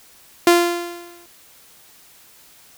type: tone with exponential decay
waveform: sawtooth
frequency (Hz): 346.2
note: F4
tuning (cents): -15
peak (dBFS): -4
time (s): 0.47-1.26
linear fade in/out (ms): 2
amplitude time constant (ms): 170
effects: white hiss -49 dBFS RMS until 2.77 s